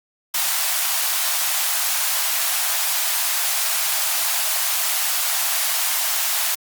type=high-pass noise; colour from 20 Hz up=white; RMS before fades=-21 dBFS; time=0.34-6.55 s; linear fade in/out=5 ms; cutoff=620 Hz; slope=96 dB/octave; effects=Opus 48 kbps